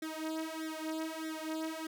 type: tone with flanger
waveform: sawtooth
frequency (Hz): 317.5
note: D#4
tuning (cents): +35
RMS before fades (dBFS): -39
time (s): 0.02-1.87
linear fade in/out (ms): 5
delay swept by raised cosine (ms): 0.53 to 3.43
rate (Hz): 1.6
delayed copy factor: +1
effects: none